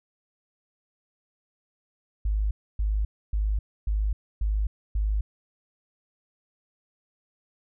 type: tone bursts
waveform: sine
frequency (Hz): 51.91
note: G#1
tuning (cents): 0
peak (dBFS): -22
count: 6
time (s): 2.25-5.21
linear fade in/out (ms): 5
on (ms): 260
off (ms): 280
effects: none